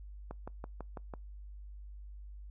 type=click train; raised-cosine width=1 ms; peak=-28 dBFS; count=6; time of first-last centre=0.31-1.138 s; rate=6.04 Hz; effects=noise-tail reverb RT60 0.2 s tail -26 dB re dry + added 50 Hz sine -45 dBFS peak until 2.5 s